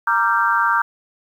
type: chord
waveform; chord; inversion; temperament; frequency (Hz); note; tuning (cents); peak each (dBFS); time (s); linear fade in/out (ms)
sine; G minor seventh; first; equal with one note detuned; 932.3 / 1174.7 / 1376.1 / 1568; Bb5 / D6 / F6 / G6; 0 / 0 / -26 / 0; -20; 0.07-0.82; 5
effects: 8-bit